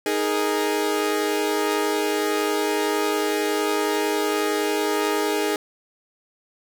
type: chord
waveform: sawtooth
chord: D# suspended fourth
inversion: none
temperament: equal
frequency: 311.1 / 415.3 / 466.2 Hz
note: D#4 / G#4 / A#4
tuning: 0 / 0 / 0 cents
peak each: -22 / -19 / -25 dBFS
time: 0.06-5.56 s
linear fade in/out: 2 ms
effects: none